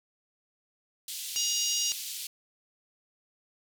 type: band-pass noise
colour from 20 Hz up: pink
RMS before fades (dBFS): -38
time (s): 1.08-2.27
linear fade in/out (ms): 2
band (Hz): 3200 to 16000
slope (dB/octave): 24
type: harmonic tone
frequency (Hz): 950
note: A#5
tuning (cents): +33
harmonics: 3 / 4 / 5 / 6 / 7 / 8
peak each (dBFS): -33 / -38 / -34 / -32 / -32 / -44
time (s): 1.36-1.92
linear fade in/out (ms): 0
effects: none